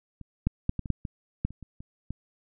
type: clicks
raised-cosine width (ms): 5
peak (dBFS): -30 / -11 / -12 / -18 / -24 / -11 / -21 / -13 / -30 / -30 / -30 / -21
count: 12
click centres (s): 0.213 / 0.47 / 0.694 / 0.793 / 0.858 / 0.903 / 1.052 / 1.45 / 1.506 / 1.627 / 1.805 / 2.106
effects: none